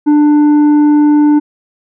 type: tone with tanh clipping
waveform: sine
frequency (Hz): 296.6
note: D4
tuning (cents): +17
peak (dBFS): -6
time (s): 0.06-1.4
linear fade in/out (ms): 20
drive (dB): 6
effects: none